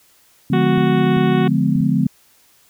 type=chord; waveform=sine; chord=D diminished seventh; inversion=none; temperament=just; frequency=146.83 / 176.2 / 211.4 / 253.7 Hz; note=D3 / F3 / Ab3 / Cb4; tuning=0 / +16 / +31 / +47 cents; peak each=-19 dBFS; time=0.5-2.07 s; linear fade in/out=5 ms
type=harmonic tone; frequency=370 Hz; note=F#4; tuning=in tune; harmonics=1 / 2 / 3 / 4 / 5 / 6 / 7 / 8 / 9 / 10; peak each=-19 / -25 / -29 / -31 / -33 / -35 / -36 / -37 / -38 / -39 dBFS; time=0.53-1.48 s; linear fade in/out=5 ms
type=clicks; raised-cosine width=5 ms; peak=-24 dBFS; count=4; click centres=0.779 / 1.17 / 1.758 / 1.808 s
effects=white hiss -54 dBFS RMS until 2.69 s